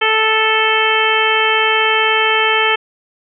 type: harmonic tone with a mistuned harmonic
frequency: 438.9 Hz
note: A4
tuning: 4 cents flat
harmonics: 1 / 2 / 3 / 4 / 5 / 6 / 7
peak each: -19 / -19 / -19 / -19 / -19 / -19 / -19 dBFS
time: 0.01-2.76 s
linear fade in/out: 10 ms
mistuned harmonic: 7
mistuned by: +20 cents
effects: none